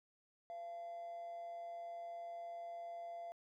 triangle tone with amplitude modulation, 684 Hz, F5, 36 cents flat, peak -40 dBFS, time 0.5-3.32 s, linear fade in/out 0 ms, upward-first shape sine, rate 183 Hz, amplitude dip 40%, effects tanh soft clip ceiling -40 dBFS

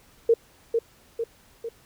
sine tone with echo, 460 Hz, A#4, 23 cents flat, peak -14 dBFS, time 0.29-0.34 s, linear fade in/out 5 ms, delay 450 ms, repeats 3, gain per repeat -5 dB, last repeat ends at 1.69 s, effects pink hiss -57 dBFS RMS until 1.85 s

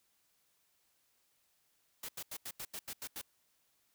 white noise bursts, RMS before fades -43 dBFS, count 9, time 2.03-3.215 s, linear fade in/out 5 ms, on 57 ms, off 84 ms, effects white hiss -75 dBFS RMS until 3.94 s

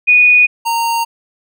sine / square tone pair in turn, 2469 / 924.8 Hz, D#7 / A#5, -14 / -14 cents, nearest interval octave + perfect fourth, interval 1700 cents, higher first, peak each -5 / -14 dBFS, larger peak first, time 0.07-0.47 / 0.65-1.05 s, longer neither, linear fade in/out 20 ms, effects none

